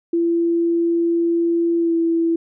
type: tone with pitch glide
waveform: sine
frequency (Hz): 338 to 332.2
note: E4 to E4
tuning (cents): +43 to +13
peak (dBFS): -15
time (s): 0.13-2.36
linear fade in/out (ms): 5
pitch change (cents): -30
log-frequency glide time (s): 1.78-1.94
effects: none